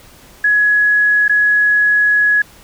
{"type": "tone with dropouts", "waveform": "sine", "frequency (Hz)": 1681, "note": "G#6", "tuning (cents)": 20, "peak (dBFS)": -9, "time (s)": [0.44, 2.42], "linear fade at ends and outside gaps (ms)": 5, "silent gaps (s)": [1.281, 1.294], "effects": ["pink hiss -43 dBFS RMS until 2.63 s"]}